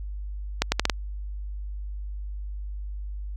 accelerating click train, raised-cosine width 0.2 ms, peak -3 dBFS, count 5, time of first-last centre 0.62-0.898 s, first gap 100 ms, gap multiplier 0.76, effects added 50 Hz sine -31 dBFS peak until 3.36 s

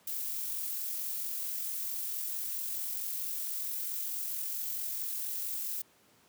violet noise with amplitude modulation, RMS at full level -35 dBFS, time 0.07-5.82 s, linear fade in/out 5 ms, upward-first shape sine, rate 44.5 Hz, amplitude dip 25%, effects pink hiss -64 dBFS RMS until 6.28 s + high-pass 150 Hz 12 dB/octave

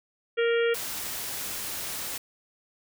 harmonic tone, 466.2 Hz, A#4, in tune, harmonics 1 / 3 / 4 / 5 / 6 / 7, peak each -22 / -32 / -34 / -36 / -38 / -39 dBFS, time 0.37-0.75 s, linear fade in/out 20 ms
white noise, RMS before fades -34 dBFS, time 0.74-2.18 s, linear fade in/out 5 ms
effects none

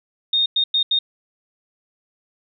sine tone bursts at uneven times, 3688 Hz, A#7, 19 cents flat, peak -15 dBFS, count 4, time 0.33-0.46 / 0.56-0.64 / 0.74-0.83 / 0.91-0.99 s, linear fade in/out 5 ms, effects none

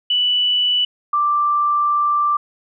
sine tone pair in turn, 2966 / 1177.1 Hz, F#7 / D6, +4 / +4 cents, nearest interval octave + major third, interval 1600 cents, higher first, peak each -14 / -14 dBFS, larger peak neither, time 0.1-0.85 / 1.13-2.37 s, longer second, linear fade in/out 5 ms, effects none

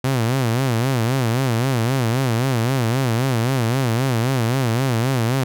sawtooth tone with vibrato, 123.47 Hz, B2, in tune, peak -13 dBFS, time 0.04-5.44 s, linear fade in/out 5 ms, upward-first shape sine, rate 3.8 Hz, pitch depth 170 cents each way, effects none

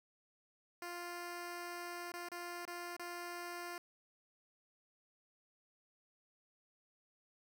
10% pulse tone with dropouts, 349.2 Hz, F4, in tune, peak -35 dBFS, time 0.82-3.78 s, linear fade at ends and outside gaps 2 ms, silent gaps 2.119-2.138 / 2.287-2.317 / 2.653-2.677 / 2.966-2.995 s, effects none

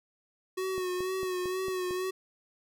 square tone with vibrato, 370 Hz, F#4, in tune, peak -31 dBFS, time 0.57-2.11 s, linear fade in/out 10 ms, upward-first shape sine, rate 2.1 Hz, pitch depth 39 cents each way
click train, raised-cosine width 2 ms, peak -28 dBFS, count 6, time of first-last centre 0.78-1.909 s, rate 4.43 Hz
effects none

